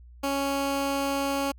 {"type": "tone", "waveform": "15% pulse", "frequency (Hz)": 277.2, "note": "C#4", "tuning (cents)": 0, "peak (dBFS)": -19, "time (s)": [0.23, 1.52], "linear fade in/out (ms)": 10, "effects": ["added 60 Hz sine -46 dBFS peak until 1.58 s"]}